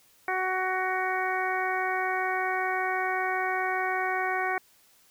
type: harmonic tone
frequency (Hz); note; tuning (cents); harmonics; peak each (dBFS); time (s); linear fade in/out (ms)
372.9; F#4; +14; 1 / 2 / 3 / 4 / 5 / 6; -34 / -30 / -34 / -33 / -33 / -35; 0.28-4.58; 2
effects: white hiss -61 dBFS RMS until 5.1 s